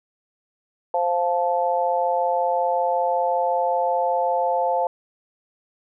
sine chord, F major, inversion second, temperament just, 523.8 / 698.5 / 873.1 Hz, C5 / F5 / A5, +2 / 0 / -14 cents, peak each -23 dBFS, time 0.94-4.87 s, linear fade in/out 2 ms, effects none

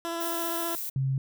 15% pulse tone with vibrato, 336 Hz, E4, 33 cents sharp, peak -24 dBFS, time 0.05-0.75 s, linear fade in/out 0 ms, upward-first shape sine, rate 15 Hz, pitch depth 12 cents each way
violet noise, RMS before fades -34 dBFS, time 0.2-0.9 s, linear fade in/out 10 ms
sine tone, 134.1 Hz, C3, 43 cents sharp, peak -24 dBFS, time 0.96-1.18 s, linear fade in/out 2 ms
effects none

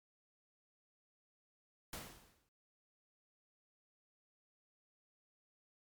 pink noise with exponential decay, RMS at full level -43 dBFS, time 1.93-2.49 s, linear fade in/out 2 ms, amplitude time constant 120 ms, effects MP3 96 kbps

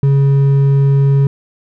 triangle tone with hard clipping, 138.59 Hz, C#3, in tune, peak -9 dBFS, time 0.03-1.27 s, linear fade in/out 2 ms, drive 8 dB, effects none

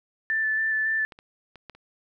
sine tone with vibrato, 1760 Hz, A6, in tune, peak -22 dBFS, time 0.3-1.05 s, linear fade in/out 0 ms, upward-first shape square, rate 3.6 Hz, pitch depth 11 cents each way
clicks, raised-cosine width 0.3 ms, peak -27 / -31 / -30 / -25 / -35 dBFS, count 5, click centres 1.122 / 1.189 / 1.557 / 1.697 / 1.75 s
effects none

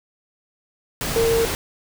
sine tone in noise, 457.8 Hz, A#4, 31 cents flat, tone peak -16 dBFS, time 1.16-1.45 s, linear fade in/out 0 ms, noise pink, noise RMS -25 dBFS, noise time 1.01-1.55 s, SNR +6 dB, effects none

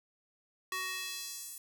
square tone with high-pass filter sweep, 373.5 Hz, F#4, 16 cents sharp, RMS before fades -40 dBFS, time 0.72-1.58 s, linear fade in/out 2 ms, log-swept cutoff 1300 to 10000 Hz, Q 1.1, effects 10-bit

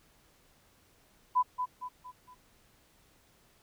sine tone with echo, 1000 Hz, B5, 21 cents sharp, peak -22 dBFS, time 1.35-1.43 s, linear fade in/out 20 ms, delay 230 ms, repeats 4, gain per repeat -7 dB, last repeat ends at 2.35 s, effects pink hiss -65 dBFS RMS until 3.62 s

